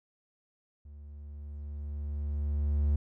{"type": "tone with level ramp", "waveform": "triangle", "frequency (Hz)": 73, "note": "D2", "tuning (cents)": -10, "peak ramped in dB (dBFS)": [-44, -21], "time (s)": [0.85, 2.96], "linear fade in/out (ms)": 5, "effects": []}